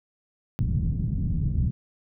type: low-pass noise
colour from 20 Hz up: white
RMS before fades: -25 dBFS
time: 0.59-1.71 s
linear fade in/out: 0 ms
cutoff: 160 Hz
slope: 24 dB/octave
effects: none